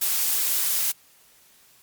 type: noise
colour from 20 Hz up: blue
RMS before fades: -23 dBFS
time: 0.01-0.92 s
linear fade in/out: 10 ms
effects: white hiss -56 dBFS RMS until 1.82 s + MP3 96 kbps